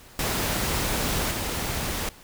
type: noise with level steps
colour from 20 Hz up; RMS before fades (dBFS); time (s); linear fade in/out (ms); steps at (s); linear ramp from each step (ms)
pink; -26 / -29; 0.19-2.09; 2; 1.31; 2
effects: pink hiss -49 dBFS RMS until 2.23 s